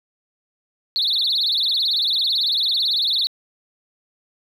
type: tone with vibrato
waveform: sine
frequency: 3926 Hz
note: B7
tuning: 11 cents flat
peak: -16 dBFS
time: 0.96-3.27 s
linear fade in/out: 0 ms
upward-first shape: triangle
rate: 18 Hz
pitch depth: 260 cents each way
effects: tanh soft clip ceiling -13 dBFS + 9-bit